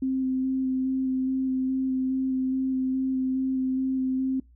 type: tone with vibrato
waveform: sine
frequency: 261.6 Hz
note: C4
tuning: in tune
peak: -23 dBFS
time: 0.02-4.4 s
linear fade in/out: 5 ms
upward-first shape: square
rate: 2.4 Hz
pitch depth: 10 cents each way
effects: noise-tail reverb RT60 0.2 s tail -24 dB re dry + added 60 Hz sine -52 dBFS peak until 4.55 s